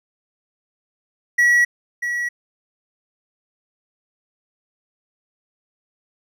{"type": "tone with echo", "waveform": "triangle", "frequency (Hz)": 1928, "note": "B6", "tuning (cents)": -42, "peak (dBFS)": -10, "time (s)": [1.38, 1.65], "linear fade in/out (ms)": 10, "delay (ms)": 640, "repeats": 1, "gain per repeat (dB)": -9, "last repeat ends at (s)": 2.29, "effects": []}